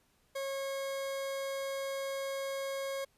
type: tone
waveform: 40% pulse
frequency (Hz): 545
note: C#5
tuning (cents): -29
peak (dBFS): -34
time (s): 0.35-3.05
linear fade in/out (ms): 10
effects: pink hiss -71 dBFS RMS until 3.17 s + resampled to 32000 Hz